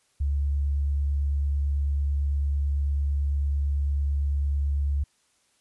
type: tone with vibrato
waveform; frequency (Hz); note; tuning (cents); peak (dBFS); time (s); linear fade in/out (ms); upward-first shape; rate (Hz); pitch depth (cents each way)
sine; 70.9; C#2; +40; -22; 0.2-5.04; 10; sine; 9; 9
effects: white hiss -67 dBFS RMS until 5.6 s + resampled to 24000 Hz